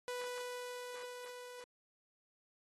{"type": "tone with level ramp", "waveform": "sawtooth", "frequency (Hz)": 493.9, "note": "B4", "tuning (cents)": 0, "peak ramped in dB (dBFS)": [-35, -45], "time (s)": [0.08, 1.64], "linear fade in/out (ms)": 0, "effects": ["AAC 32 kbps"]}